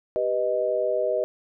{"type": "chord", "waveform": "sine", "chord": "G augmented", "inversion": "none", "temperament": "equal", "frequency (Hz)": [392, 493.9, 622.3], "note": ["G4", "B4", "D#5"], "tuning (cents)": [0, 0, 0], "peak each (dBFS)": [-29, -26, -24], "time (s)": [0.16, 1.24], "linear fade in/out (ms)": 0, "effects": []}